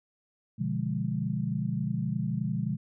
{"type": "chord", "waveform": "sine", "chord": "B diminished seventh", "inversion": "none", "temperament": "equal with one note detuned", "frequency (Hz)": [123.47, 146.83, 174.61, 206.2], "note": ["B2", "D3", "F3", "Ab3"], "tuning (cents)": [0, 0, 0, -12], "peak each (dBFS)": -33, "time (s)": [0.58, 2.77], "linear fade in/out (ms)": 20, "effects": []}